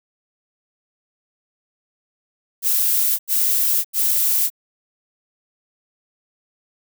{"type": "noise bursts", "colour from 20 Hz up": "violet", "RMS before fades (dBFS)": -18, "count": 3, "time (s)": [2.62, 4.502], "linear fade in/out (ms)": 50, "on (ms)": 570, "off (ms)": 86, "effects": []}